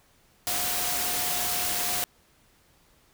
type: tone in noise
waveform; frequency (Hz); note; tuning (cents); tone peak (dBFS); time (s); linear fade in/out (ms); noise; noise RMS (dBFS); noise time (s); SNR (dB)
sine; 717; F5; +45; -37; 0.47-2.04; 0; white; -28; 0.47-2.04; -12
effects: pink hiss -62 dBFS RMS until 3.13 s